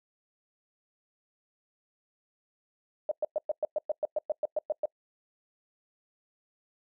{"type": "tone bursts", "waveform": "sine", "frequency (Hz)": 609, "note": "D#5", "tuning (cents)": -37, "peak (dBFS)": -25, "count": 14, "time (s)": [3.09, 4.856], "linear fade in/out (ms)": 2, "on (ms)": 24, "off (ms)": 110, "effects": ["noise-tail reverb RT60 0.1 s tail -26 dB re dry"]}